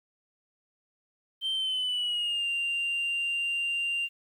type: tone with pitch glide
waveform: sine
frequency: 3124 to 2783 Hz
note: G7 to F7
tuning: -7 to -7 cents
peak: -25 dBFS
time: 1.41-4.09 s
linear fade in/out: 50 ms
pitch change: -200 cents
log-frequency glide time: 1.53-2.48 s
effects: tanh soft clip ceiling -25 dBFS + 10-bit